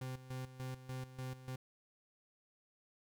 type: tone with tremolo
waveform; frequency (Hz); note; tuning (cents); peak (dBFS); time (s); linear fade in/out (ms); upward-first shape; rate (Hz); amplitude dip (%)
40% pulse; 129.2; C3; -21; -40; 0.01-1.56; 5; square; 3.4; 75
effects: none